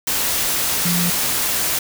sine tone in noise, 174.61 Hz, F3, in tune, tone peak -19 dBFS, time 0.85-1.1 s, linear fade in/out 5 ms, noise white, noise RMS -20 dBFS, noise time 0.07-1.79 s, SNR -2 dB, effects none

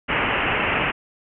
white low-pass noise, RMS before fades -22 dBFS, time 0.08-0.92 s, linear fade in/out 20 ms, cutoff 2900 Hz, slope 96 dB/octave, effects none

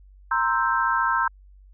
sine chord, C dominant seventh, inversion third, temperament equal, 932.3 / 1046.5 / 1318.5 / 1568 Hz, Bb5 / C6 / E6 / G6, 0 / 0 / 0 / 0 cents, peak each -25 dBFS, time 0.31-1.28 s, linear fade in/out 5 ms, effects added 48 Hz sine -47 dBFS peak until 1.73 s

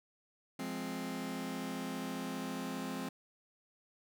sawtooth chord, F minor, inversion none, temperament just, 174.61 / 209.5 / 261.9 Hz, F3 / Ab3 / C4, 0 / +15 / +2 cents, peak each -40 / -39 / -36 dBFS, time 0.59-3.09 s, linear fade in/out 5 ms, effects none

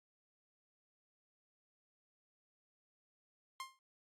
sawtooth tone with exponential decay, 1058 Hz, C6, 19 cents sharp, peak -36 dBFS, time 3.6-3.79 s, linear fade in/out 1 ms, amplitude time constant 41 ms, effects low-pass 11000 Hz 12 dB/octave + Opus 48 kbps

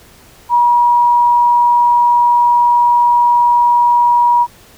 sine tone, 960 Hz, B5, 49 cents flat, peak -7 dBFS, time 0.49-4.47 s, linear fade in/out 50 ms, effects pink hiss -43 dBFS RMS until 4.77 s

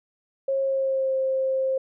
sine tone with pitch glide, 541 to 528.9 Hz, C#5 to C5, -42 to +19 cents, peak -21 dBFS, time 0.48-1.78 s, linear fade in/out 5 ms, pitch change -39 cents, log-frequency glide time 0.6-1.15 s, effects none

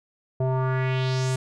square tone with low-pass filter sweep, 130 Hz, C3, 11 cents flat, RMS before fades -24 dBFS, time 0.4-1.36 s, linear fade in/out 5 ms, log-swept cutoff 610 to 9000 Hz, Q 2.5, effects none

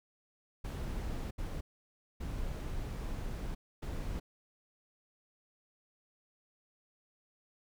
brown noise bursts at uneven times, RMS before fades -38 dBFS, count 4, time 0.64-1.31 / 1.38-1.61 / 2.2-3.55 / 3.82-4.2 s, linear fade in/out 10 ms, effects none

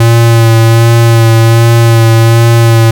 square tone with vibrato, 115 Hz, A#2, 23 cents flat, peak -3 dBFS, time 0-2.91 s, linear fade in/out 5 ms, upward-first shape sine, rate 1.3 Hz, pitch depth 21 cents each way, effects none

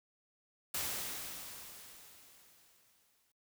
white noise with exponential decay, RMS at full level -36 dBFS, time 0.74-3.32 s, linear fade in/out 5 ms, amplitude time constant 560 ms, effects noise-tail reverb RT60 0.2 s tail -25 dB re dry

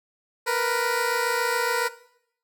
15% pulse tone pair together, 466.2 / 493.4 Hz, A#4 / B4, 0 / -2 cents, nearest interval minor second, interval 98 cents, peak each -19 / -19 dBFS, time 0.46-1.89 s, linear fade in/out 20 ms, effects noise-tail reverb RT60 0.7 s tail -17 dB re dry

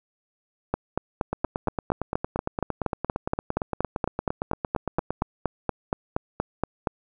two click trains, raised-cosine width 1 ms, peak -12 / -9 dBFS, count 35 / 27, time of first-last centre 1.33-5.22 / 0.74-6.872 s, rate 8.74 / 4.24 Hz, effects none

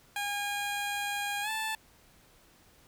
15% pulse tone with pitch glide, 814 to 877.5 Hz, G#5 to A5, -35 to -5 cents, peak -25 dBFS, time 0.16-1.75 s, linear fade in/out 2 ms, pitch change +130 cents, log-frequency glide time 1.42-1.5 s, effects pink hiss -61 dBFS RMS until 2.87 s

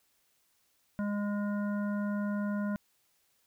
harmonic tone, 205.1 Hz, G#3, 21 cents flat, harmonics 1 / 3 / 5 / 7 / 9, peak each -30 / -41 / -46 / -44 / -57 dBFS, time 0.99-2.76 s, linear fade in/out 0 ms, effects white hiss -72 dBFS RMS until 3.46 s

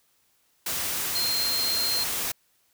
sine tone in noise, 4186 Hz, C8, in tune, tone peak -25 dBFS, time 1.15-2.04 s, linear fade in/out 5 ms, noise white, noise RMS -29 dBFS, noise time 0.66-2.32 s, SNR +1 dB, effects white hiss -67 dBFS RMS until 2.73 s

